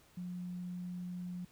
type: tone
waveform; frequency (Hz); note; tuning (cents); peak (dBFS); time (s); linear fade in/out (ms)
sine; 178.8; F3; +41; -39; 0.17-1.45; 5
effects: pink hiss -65 dBFS RMS until 1.51 s